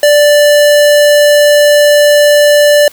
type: tone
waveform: square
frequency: 587.3 Hz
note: D5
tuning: in tune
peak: -4 dBFS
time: 0.03-2.88 s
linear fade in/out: 2 ms
effects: white hiss -37 dBFS RMS until 2.92 s